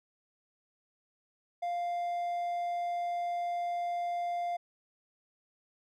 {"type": "tone", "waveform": "triangle", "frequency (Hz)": 698.5, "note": "F5", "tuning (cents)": 0, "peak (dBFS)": -29, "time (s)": [1.62, 4.57], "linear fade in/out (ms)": 10, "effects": []}